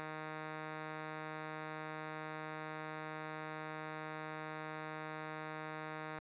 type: tone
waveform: 5% pulse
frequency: 155.56 Hz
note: D#3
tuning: in tune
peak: -31 dBFS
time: 0-6.19 s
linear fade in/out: 0 ms
effects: resampled to 8000 Hz + 12-bit